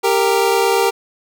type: tone pair together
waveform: 25% pulse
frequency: 394.3 / 463.3 Hz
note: G4 / A#4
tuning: +10 / -11 cents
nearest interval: minor third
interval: 279 cents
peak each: -12 dBFS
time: 0.03-0.91 s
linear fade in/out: 20 ms
effects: none